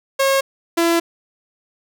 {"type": "tone pair in turn", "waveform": "sawtooth", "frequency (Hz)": [543, 336.7], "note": ["C#5", "E4"], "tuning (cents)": [-36, 37], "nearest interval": "minor sixth", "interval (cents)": 827, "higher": "first", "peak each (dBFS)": -10, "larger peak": "neither", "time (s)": [[0.19, 0.41], [0.77, 1]], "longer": "second", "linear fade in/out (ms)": 10, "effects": []}